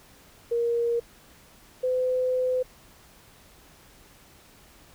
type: tone pair in turn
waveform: sine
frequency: 470 / 508.3 Hz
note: A#4 / B4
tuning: +14 / +50 cents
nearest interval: minor second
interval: 136 cents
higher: second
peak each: -22 dBFS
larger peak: neither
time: 0.51-1 / 1.83-2.63 s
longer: second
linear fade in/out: 10 ms
effects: pink hiss -54 dBFS RMS until 4.94 s